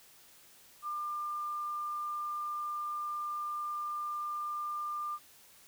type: tone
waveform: sine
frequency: 1197 Hz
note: D6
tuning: 33 cents sharp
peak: -34 dBFS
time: 0.82-5.19 s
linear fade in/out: 50 ms
effects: white hiss -59 dBFS RMS until 5.67 s